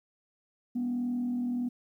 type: tone with frequency modulation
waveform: sine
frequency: 244.7 Hz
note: B3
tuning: 16 cents flat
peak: -27 dBFS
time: 0.75-1.69 s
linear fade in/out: 10 ms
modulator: 41.3 Hz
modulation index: 0.31
effects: tanh soft clip ceiling -25 dBFS + 11-bit